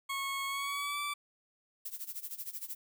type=tone with pitch glide; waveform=20% pulse; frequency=1097 to 1162.2 Hz; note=C#6 to D6; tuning=-18 to -18 cents; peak=-29 dBFS; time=0.09-1.14 s; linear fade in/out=10 ms; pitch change=+100 cents; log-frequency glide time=0.47-1 s
type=noise with tremolo; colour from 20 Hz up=violet; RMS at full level=-39 dBFS; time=1.85-2.75 s; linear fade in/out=5 ms; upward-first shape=sine; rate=13 Hz; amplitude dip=85%
effects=none